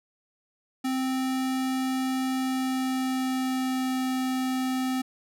square tone with pitch glide, 260.9 to 258.6 Hz, C4 to C4, -5 to -20 cents, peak -26 dBFS, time 0.84-5.02 s, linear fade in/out 10 ms, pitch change -15 cents, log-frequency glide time 2.35-4.02 s, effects none

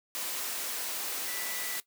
sine tone in noise, 1975.5 Hz, B6, in tune, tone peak -42 dBFS, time 1.28-1.78 s, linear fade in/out 0 ms, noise white, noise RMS -35 dBFS, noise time 0.15-1.8 s, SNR -10 dB, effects noise-tail reverb RT60 0.1 s tail -17 dB re dry + high-pass 300 Hz 12 dB/octave

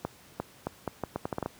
accelerating click train, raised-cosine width 1 ms, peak -16 dBFS, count 11, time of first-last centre 0.05-1.46 s, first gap 350 ms, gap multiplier 0.77, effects pink hiss -55 dBFS RMS until 1.59 s + high-pass 80 Hz 12 dB/octave

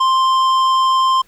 sine tone with tanh clipping, 1048 Hz, C6, 2 cents sharp, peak -13 dBFS, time 0-1.22 s, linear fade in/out 10 ms, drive 11 dB, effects pink hiss -54 dBFS RMS until 1.27 s

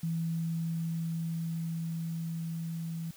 sine tone with level ramp, 164.81 Hz, E3, in tune, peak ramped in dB -29 to -34 dBFS, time 0.03-3.11 s, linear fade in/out 5 ms, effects white hiss -55 dBFS RMS until 3.16 s

